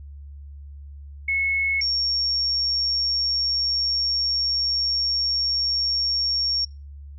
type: tone pair in turn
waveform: sine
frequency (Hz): 2191 / 5521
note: C#7 / F8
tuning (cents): -21 / -21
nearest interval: octave + major third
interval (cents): 1600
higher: second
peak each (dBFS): -20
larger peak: neither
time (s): 1.28-1.81 / 1.81-6.65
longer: second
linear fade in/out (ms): 5
effects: noise-tail reverb RT60 0.3 s tail -26 dB re dry + added 71 Hz sine -37 dBFS peak until 7.18 s